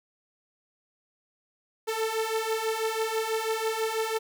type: beating tone pair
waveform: sawtooth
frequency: 440 / 446.1 Hz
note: A4 / A4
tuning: 0 / +24 cents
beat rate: 6.1 Hz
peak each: -27 / -25 dBFS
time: 1.87-4.19 s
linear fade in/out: 20 ms
effects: none